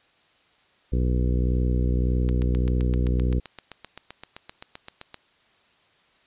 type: harmonic tone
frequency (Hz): 61.74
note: B1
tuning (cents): 0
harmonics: 1 / 2 / 3 / 4 / 5 / 6 / 7 / 8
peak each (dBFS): -21 / -27 / -31 / -33 / -35 / -37 / -38 / -39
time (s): 0.92-3.4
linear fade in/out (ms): 10
type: click train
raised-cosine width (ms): 0.2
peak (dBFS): -20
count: 23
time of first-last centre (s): 2.29-5.143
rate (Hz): 7.71
effects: white hiss -61 dBFS RMS until 6.26 s + resampled to 8000 Hz